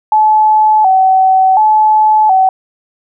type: tone with vibrato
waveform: sine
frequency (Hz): 808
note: G#5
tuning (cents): -48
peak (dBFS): -5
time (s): 0.12-2.49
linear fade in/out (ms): 2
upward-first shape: square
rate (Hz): 0.69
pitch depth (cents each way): 110
effects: none

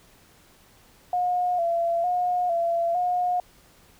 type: tone with vibrato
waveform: sine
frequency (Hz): 698.5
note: F5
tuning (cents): 0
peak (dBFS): -21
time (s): 1.13-3.4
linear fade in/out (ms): 2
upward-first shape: square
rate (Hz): 1.1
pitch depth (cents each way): 49
effects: pink hiss -56 dBFS RMS until 3.99 s

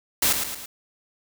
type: noise with echo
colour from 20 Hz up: white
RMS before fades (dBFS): -20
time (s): 0.22-0.33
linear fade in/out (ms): 5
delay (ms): 110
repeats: 3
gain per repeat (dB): -6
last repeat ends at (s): 0.66
effects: none

